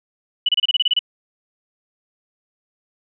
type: tone bursts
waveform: sine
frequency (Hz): 2960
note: F#7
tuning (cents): 0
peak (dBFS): -13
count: 10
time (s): 0.46-0.992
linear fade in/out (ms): 5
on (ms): 28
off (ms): 28
effects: none